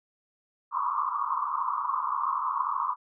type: band-pass noise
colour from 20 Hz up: white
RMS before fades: -29 dBFS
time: 0.71-2.96 s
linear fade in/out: 50 ms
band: 970 to 1200 Hz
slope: 96 dB/octave
effects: none